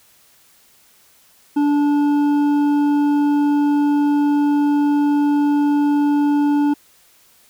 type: tone with hard clipping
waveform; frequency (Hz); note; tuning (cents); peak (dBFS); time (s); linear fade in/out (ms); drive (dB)
sine; 290.6; D4; -18; -15; 1.56-6.74; 10; 7
effects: white hiss -53 dBFS RMS until 7.49 s